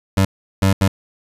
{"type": "tone bursts at uneven times", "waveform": "25% pulse", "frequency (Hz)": 96.4, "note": "G2", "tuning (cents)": -28, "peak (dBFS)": -8, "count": 3, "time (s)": [[0.17, 0.25], [0.62, 0.73], [0.81, 0.88]], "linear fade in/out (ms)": 5, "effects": ["resampled to 32000 Hz"]}